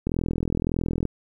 click train, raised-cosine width 3 ms, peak -12 dBFS, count 42, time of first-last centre 0.07-1.053 s, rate 41.7 Hz, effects 9-bit

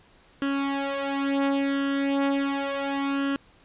sawtooth tone with flanger, 277.2 Hz, C#4, in tune, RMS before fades -26 dBFS, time 0.42-3.36 s, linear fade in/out 0 ms, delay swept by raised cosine 0.66 to 4.26 ms, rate 0.35 Hz, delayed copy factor +0.75, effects pink hiss -57 dBFS RMS until 3.64 s + resampled to 8000 Hz

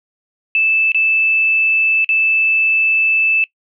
sine tone with dropouts, 2632 Hz, E7, 3 cents flat, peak -11 dBFS, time 0.55-3.44 s, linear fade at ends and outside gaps 1 ms, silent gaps 0.919-0.946 / 2.045-2.09 s, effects noise-tail reverb RT60 0.1 s tail -21 dB re dry

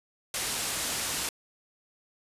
white low-pass noise, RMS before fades -32 dBFS, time 0.34-1.29 s, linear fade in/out 2 ms, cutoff 11000 Hz, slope 24 dB/octave, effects resampled to 32000 Hz

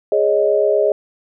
sine chord, Ab suspended fourth, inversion none, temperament equal, 415.3 / 554.4 / 622.3 Hz, Ab4 / Db5 / Eb5, 0 / 0 / 0 cents, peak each -16 / -18 / -16 dBFS, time 0.12-0.92 s, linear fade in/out 2 ms, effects none

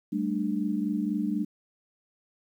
sine chord, G suspended second, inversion none, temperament equal with one note detuned, 196 / 220 / 297.1 Hz, G3 / A3 / D4, 0 / 0 / +20 cents, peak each -30 dBFS, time 0.12-1.45 s, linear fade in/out 10 ms, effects 10-bit

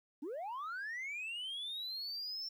sine linear sweep, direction up, 259.4 to 5420 Hz, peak -37 dBFS, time 0.22-2.49 s, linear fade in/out 10 ms, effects tanh soft clip ceiling -38 dBFS + 12-bit

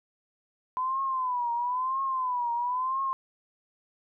sine tone with vibrato, 1009 Hz, B5, 37 cents sharp, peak -26 dBFS, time 0.77-3.13 s, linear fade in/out 0 ms, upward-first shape triangle, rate 1 Hz, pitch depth 130 cents each way, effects none

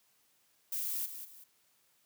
violet noise with echo, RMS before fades -36 dBFS, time 0.72-1.06 s, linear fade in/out 5 ms, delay 190 ms, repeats 2, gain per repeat -9 dB, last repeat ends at 1.44 s, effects white hiss -71 dBFS RMS until 2.05 s + high-pass 80 Hz 12 dB/octave

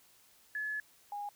sine tone pair in turn, 1710 / 819.2 Hz, A6 / G#5, -50 / -24 cents, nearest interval octave + minor second, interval 1274 cents, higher first, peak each -34 / -37 dBFS, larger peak first, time 0.55-0.8 / 1.12-1.29 s, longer first, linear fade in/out 2 ms, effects white hiss -64 dBFS RMS until 1.35 s

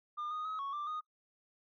sine tone with pitch steps, 1206 / 1238 / 1274 / 1109 / 1181 / 1238 Hz, D6 / D#6 / D#6 / C#6 / D6 / D#6, +46 / -9 / +41 / 0 / +9 / -9 cents, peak -34 dBFS, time 0.17-1.01 s, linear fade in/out 20 ms, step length 140 ms, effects noise-tail reverb RT60 0.1 s tail -22 dB re dry + tanh soft clip ceiling -35 dBFS

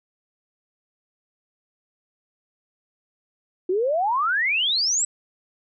sine exponential sweep, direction up, 350.6 to 8060 Hz, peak -19 dBFS, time 3.69-5.05 s, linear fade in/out 5 ms, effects none

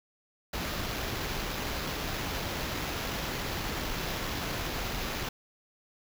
pink noise with sample-and-hold, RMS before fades -34 dBFS, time 0.53-5.29 s, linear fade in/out 5 ms, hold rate 8820 Hz, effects none

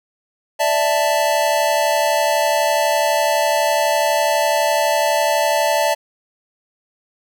square chord, D suspended second, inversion none, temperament equal, 587.3 / 659.3 / 880 Hz, D5 / E5 / A5, 0 / 0 / 0 cents, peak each -20 dBFS, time 0.59-5.95 s, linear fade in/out 20 ms, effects none

